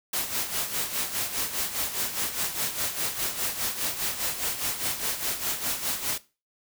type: noise with tremolo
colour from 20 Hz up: white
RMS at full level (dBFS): -27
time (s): 0.13-6.18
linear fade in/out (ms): 5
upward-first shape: sine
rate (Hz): 4.9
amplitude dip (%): 65
effects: noise-tail reverb RT60 0.3 s tail -18 dB re dry